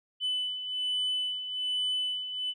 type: beating tone pair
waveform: sine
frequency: 3000 / 3001.2 Hz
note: F#7 / F#7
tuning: +23 / +24 cents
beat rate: 1.2 Hz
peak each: -34 / -28 dBFS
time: 0.2-2.54 s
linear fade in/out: 50 ms
effects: tanh soft clip ceiling -25 dBFS